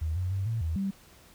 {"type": "tone with pitch steps", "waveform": "sine", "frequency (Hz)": [79.3, 91.4, 97, 113.3, 81, 195.1], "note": ["D#2", "F#2", "G2", "A#2", "E2", "G3"], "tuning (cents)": [33, -21, -18, -49, -30, -8], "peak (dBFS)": -27, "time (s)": [0.01, 0.91], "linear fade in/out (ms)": 10, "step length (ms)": 150, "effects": ["pink hiss -56 dBFS RMS until 1.34 s"]}